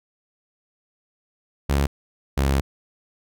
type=tone pair in turn; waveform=sawtooth; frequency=70 / 68.36 Hz; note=C#2 / C#2; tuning=+18 / -24 cents; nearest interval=unison; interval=42 cents; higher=first; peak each=-14 dBFS; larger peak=neither; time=1.69-1.87 / 2.37-2.61 s; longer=second; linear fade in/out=10 ms; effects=none